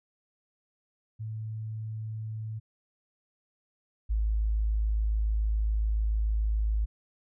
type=tone pair in turn; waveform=sine; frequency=109.6 / 53.52 Hz; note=A2 / A1; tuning=-6 / -47 cents; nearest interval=octave; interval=1241 cents; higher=first; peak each=-33 / -24 dBFS; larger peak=second; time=1.19-2.6 / 4.09-6.86 s; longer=second; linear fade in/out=20 ms; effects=none